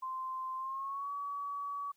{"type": "tone with pitch glide", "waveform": "sine", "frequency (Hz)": [1042, 1136.3], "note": ["C6", "C#6"], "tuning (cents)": [-7, 43], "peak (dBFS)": -36, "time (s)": [0.02, 1.92], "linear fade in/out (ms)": 10, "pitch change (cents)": 150, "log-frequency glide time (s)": [0.56, 1.11], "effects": ["white hiss -75 dBFS RMS until 1.96 s"]}